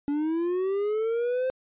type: linear sweep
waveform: triangle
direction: up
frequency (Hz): 283.2 to 523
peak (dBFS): -22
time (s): 0.08-1.5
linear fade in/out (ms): 0
effects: resampled to 8000 Hz